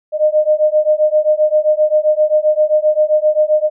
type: beating tone pair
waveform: sine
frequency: 608 / 615.6 Hz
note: D#5 / D#5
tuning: -40 / -19 cents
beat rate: 7.6 Hz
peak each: -13 dBFS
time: 0.12-3.7 s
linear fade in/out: 50 ms
effects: none